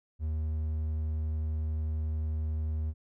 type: tone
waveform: triangle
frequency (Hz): 77.8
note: D#2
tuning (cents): 0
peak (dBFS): -27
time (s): 0.19-2.94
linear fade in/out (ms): 50
effects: none